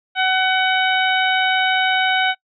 harmonic tone, 751 Hz, F#5, 26 cents sharp, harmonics 1 / 2 / 3 / 4 / 5, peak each -19 / -19 / -23 / -23 / -26 dBFS, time 0.15-2.35 s, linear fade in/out 50 ms, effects noise-tail reverb RT60 0.1 s tail -25 dB re dry

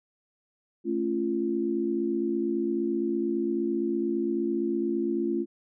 sine chord, A augmented, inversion none, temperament just, 220 / 275 / 343.8 Hz, A3 / C#4 / E#4, 0 / -14 / -27 cents, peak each -31 / -31 / -27 dBFS, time 0.84-5.46 s, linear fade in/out 50 ms, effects none

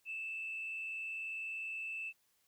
sine tone with frequency modulation, 2639 Hz, E7, 1 cent sharp, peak -38 dBFS, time 0.05-2.13 s, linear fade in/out 50 ms, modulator 80.5 Hz, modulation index 0.61, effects tanh soft clip ceiling -34 dBFS + white hiss -75 dBFS RMS until 2.47 s

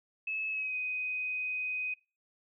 sine tone with pitch glide, 2595 to 2505 Hz, E7 to D#7, -28 to +11 cents, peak -32 dBFS, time 0.27-1.94 s, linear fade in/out 5 ms, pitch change -61 cents, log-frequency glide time 0.5-0.75 s, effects noise-tail reverb RT60 0.3 s tail -22 dB re dry

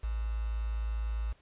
sine tone with quantisation, 55.4 Hz, A1, 13 cents sharp, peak -30 dBFS, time 0.03-1.33 s, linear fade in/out 10 ms, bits 8, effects pink hiss -65 dBFS RMS until 1.41 s + resampled to 8000 Hz

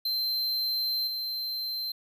square tone with level steps, 4114 Hz, C8, 30 cents flat, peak -27 / -31 dBFS, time 0.05-1.92 s, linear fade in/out 5 ms, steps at 1.07 s, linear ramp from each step 5 ms, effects none

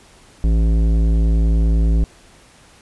sine tone with tanh clipping, 55 Hz, A1, in tune, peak -14 dBFS, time 0.44-2.04 s, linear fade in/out 0 ms, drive 14 dB, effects pink hiss -48 dBFS RMS until 2.81 s + resampled to 24000 Hz

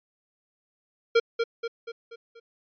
square tone with echo, 462.8 Hz, A#4, 13 cents flat, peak -17 dBFS, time 1.15-1.2 s, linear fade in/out 10 ms, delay 240 ms, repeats 5, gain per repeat -6 dB, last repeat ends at 2.4 s, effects resampled to 11025 Hz

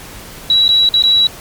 sine tone with dropouts, 3904 Hz, B7, 21 cents flat, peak -7 dBFS, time 0.5-1.27 s, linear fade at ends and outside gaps 2 ms, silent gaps 0.681-0.689 / 0.89-0.939 / 1.024-1.037 s, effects pink hiss -33 dBFS RMS until 1.4 s + MP3 96 kbps

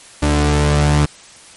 sawtooth tone pair together, 73.42 / 147.31 Hz, D2 / D3, 0 / +6 cents, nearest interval octave, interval 1206 cents, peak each -10 dBFS, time 0.22-1.06 s, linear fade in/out 10 ms, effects white hiss -41 dBFS RMS until 1.56 s + MP3 48 kbps

